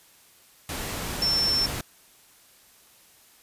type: tone in noise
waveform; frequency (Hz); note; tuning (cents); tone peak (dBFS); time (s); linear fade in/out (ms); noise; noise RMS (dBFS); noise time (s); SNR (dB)
sine; 5390; E8; +38; -21; 1.22-1.66; 2; pink; -32; 0.69-1.81; +8
effects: white hiss -56 dBFS RMS until 3.42 s + resampled to 32000 Hz